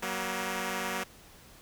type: tone pair together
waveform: 5% pulse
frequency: 188.6 / 238.4 Hz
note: F#3 / A#3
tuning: +33 / +39 cents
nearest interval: major third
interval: 406 cents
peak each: -23 dBFS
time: 0.02-1.04 s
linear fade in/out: 10 ms
effects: pink hiss -54 dBFS RMS until 1.61 s